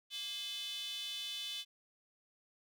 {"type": "tone with high-pass filter", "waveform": "square", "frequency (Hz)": 233.1, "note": "A#3", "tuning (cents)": 0, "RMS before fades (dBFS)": -42, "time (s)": [0.1, 1.65], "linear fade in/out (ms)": 50, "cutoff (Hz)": 3300, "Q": 8.8, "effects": []}